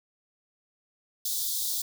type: high-pass noise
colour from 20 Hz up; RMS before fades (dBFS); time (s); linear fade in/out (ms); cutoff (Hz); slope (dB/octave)
white; -30; 1.25-1.82; 5; 3400; 96
effects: none